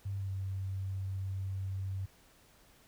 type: tone with pitch glide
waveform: sine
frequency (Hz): 98.6 to 95.96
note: G2 to G2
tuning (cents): +11 to -36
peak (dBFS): -34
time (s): 0.05-2.06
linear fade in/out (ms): 10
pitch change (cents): -47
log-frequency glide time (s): 0.16-0.32
effects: pink hiss -63 dBFS RMS until 2.87 s